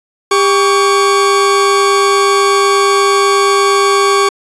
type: tone pair together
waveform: 40% pulse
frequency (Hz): 398.2 / 1126.3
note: G4 / C#6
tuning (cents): +27 / +27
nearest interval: octave + tritone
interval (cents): 1800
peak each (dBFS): -10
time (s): 0.31-4.29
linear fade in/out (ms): 5
effects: resampled to 22050 Hz